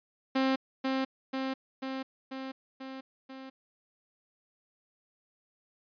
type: tone with echo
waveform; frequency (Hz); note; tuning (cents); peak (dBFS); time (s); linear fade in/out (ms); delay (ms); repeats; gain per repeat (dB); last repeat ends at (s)
sawtooth; 265.1; C4; +23; -21; 0.35-0.56; 10; 490; 6; -3; 3.5
effects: resampled to 11025 Hz